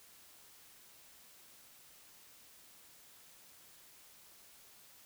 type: silence
effects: white hiss -60 dBFS RMS until 5.05 s